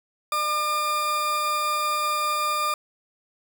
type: tone pair together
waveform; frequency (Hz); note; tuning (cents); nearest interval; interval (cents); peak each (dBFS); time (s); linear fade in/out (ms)
40% pulse; 604 / 1202.8; D5 / D6; +48 / +41; octave; 1193; -33 / -22; 0.32-2.74; 2
effects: none